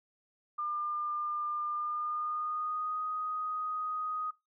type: tone with pitch glide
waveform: sine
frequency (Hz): 1201 to 1248.4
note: D6 to D#6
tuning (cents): +38 to +5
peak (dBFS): -32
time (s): 0.58-4.31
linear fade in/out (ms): 10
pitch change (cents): +67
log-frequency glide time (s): 1.72-3.02
effects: noise-tail reverb RT60 0.2 s tail -20 dB re dry